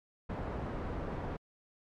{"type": "low-pass noise", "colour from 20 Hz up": "pink", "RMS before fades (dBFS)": -38, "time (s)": [0.29, 1.37], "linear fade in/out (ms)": 10, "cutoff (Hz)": 1100, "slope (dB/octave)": 12, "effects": ["MP3 64 kbps"]}